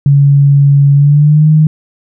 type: tone with pitch glide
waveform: sine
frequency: 141.1 to 154.76 Hz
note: C#3 to D#3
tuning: +31 to -9 cents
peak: -3 dBFS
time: 0.06-1.67 s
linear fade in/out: 2 ms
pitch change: +160 cents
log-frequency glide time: 0.94-1.49 s
effects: none